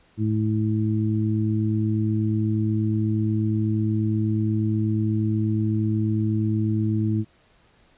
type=harmonic tone; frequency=108.3 Hz; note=A2; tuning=27 cents flat; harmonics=1 / 2 / 3; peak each=-22 / -25 / -27 dBFS; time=0.17-7.25 s; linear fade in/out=50 ms; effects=pink hiss -59 dBFS RMS until 7.97 s + resampled to 8000 Hz